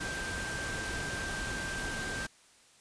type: tone in noise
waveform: sine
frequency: 1572 Hz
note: G6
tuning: 4 cents sharp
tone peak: -37 dBFS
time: 0-2.27 s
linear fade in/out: 10 ms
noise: pink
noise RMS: -38 dBFS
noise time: 0-2.27 s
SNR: -2 dB
effects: white hiss -61 dBFS RMS until 2.8 s + resampled to 22050 Hz